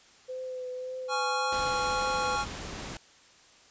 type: tone with vibrato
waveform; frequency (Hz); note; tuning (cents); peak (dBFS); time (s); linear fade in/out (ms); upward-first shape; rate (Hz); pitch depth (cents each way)
sine; 509; C5; -48; -34; 0.28-2.37; 20; triangle; 1.8; 22
type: chord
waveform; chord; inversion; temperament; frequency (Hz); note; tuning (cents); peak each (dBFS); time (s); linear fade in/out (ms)
square; Db major; second; just; 831.5 / 1108.7 / 1385.9; Ab5 / Db6 / F6; +2 / 0 / -14; -32 / -34 / -33; 1.08-2.46; 50
type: noise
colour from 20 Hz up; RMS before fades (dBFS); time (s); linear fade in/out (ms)
pink; -39; 1.52-2.97; 2
effects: white hiss -57 dBFS RMS until 3.7 s + resampled to 16000 Hz

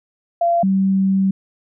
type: tone pair in turn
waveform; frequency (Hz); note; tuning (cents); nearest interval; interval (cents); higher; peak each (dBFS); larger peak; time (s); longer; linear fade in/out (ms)
sine; 685 / 192.61; F5 / G3; -34 / -30; octave + minor seventh; 2196; first; -13; neither; 0.41-0.63 / 0.63-1.31; second; 5
effects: none

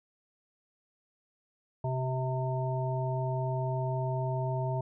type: harmonic tone with a mistuned harmonic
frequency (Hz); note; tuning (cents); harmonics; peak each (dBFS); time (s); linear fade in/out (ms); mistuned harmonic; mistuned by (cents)
130; C3; -11; 1 / 3 / 5 / 7; -30 / -39 / -36 / -38; 1.84-4.81; 5; 3; -24
effects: none

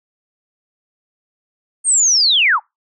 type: linear sweep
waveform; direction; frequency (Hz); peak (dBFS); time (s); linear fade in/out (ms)
sine; down; 8820 to 767; -10; 1.84-2.6; 50
effects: noise-tail reverb RT60 0.2 s tail -26 dB re dry

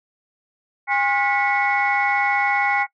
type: tone cluster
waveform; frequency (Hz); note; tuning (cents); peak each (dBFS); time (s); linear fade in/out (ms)
sine; 813 / 1071 / 1434 / 1960 / 2205; G#5 / C6 / F6 / B6 / C#7; -37 / +40 / +45 / -14 / -10; -20 / -27 / -25 / -23 / -22; 0.87-2.87; 50
effects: noise-tail reverb RT60 0.1 s tail -22 dB re dry + tanh soft clip ceiling -8 dBFS

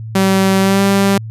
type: tone with pitch glide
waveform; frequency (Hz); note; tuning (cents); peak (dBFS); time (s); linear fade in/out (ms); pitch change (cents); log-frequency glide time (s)
sawtooth; 192.2 to 197.15; G3 to G3; -34 to +10; -6; 0.15-1.18; 5; +44; 0.6-0.82
effects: added 111 Hz sine -24 dBFS peak until 1.3 s + resampled to 32000 Hz

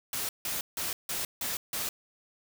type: noise bursts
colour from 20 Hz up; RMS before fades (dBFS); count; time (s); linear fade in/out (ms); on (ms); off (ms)
white; -33; 6; 0.13-1.89; 2; 160; 160
effects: none

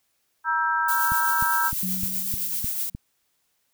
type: chord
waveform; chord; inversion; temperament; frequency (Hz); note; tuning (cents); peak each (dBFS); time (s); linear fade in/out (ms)
sine; E diminished; second; just; 949.3 / 1318.5 / 1582.2; Bb5 / E6 / G6; +31 / 0 / +16; -25; 0.44-1.72; 50
type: noise with tremolo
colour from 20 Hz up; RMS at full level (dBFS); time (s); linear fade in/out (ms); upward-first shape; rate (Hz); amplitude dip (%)
violet; -26; 0.88-2.9; 10; triangle; 7.9; 40
type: click train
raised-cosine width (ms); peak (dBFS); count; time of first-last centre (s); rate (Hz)
5; -20; 7; 1.12-2.949; 3.28
type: tone with exponential decay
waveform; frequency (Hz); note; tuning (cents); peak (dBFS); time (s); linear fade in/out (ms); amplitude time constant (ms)
sine; 186; F#3; +9; -26; 1.83-2.94; 2; 240
effects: white hiss -71 dBFS RMS until 3.73 s

